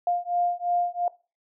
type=beating tone pair; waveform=sine; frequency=702 / 704.9 Hz; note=F5 / F5; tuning=+9 / +16 cents; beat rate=2.9 Hz; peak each=-26 dBFS; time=0.07-1.08 s; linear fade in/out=2 ms; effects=noise-tail reverb RT60 0.3 s tail -19 dB re dry